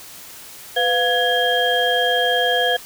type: tone cluster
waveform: sine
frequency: 499.2 / 705 / 1669 / 3213 Hz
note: B4 / F5 / G#6 / G7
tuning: +19 / +16 / +8 / +42 cents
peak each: -21 dBFS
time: 0.76-2.77 s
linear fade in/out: 10 ms
effects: white hiss -39 dBFS RMS until 2.85 s